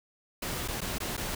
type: noise with dropouts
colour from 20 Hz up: pink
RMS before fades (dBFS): -34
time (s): 0.42-1.35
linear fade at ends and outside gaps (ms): 5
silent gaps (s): 0.678-0.683 / 0.807-0.815 / 0.984-1.002 / 1.168-1.176
effects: none